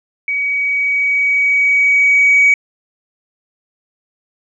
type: tone with level ramp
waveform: sine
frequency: 2263 Hz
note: C#7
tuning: 35 cents sharp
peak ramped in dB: -15 to -5 dBFS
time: 0.28-2.54 s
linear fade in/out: 2 ms
effects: tanh soft clip ceiling -3 dBFS